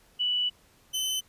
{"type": "tone pair in turn", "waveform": ["sine", "sawtooth"], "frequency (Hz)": [2960, 3043], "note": ["F#7", "F#7"], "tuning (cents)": [0, 48], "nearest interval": "unison", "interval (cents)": 48, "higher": "second", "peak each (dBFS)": -24, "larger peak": "neither", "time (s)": [[0.19, 0.5], [0.93, 1.21]], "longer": "first", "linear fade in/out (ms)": 20, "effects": ["pink hiss -61 dBFS RMS until 1.28 s", "resampled to 32000 Hz"]}